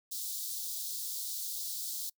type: high-pass noise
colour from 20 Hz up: white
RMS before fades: -38 dBFS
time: 0.11-2.1 s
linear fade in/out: 10 ms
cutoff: 3700 Hz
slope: 48 dB/octave
effects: noise-tail reverb RT60 0.1 s tail -25 dB re dry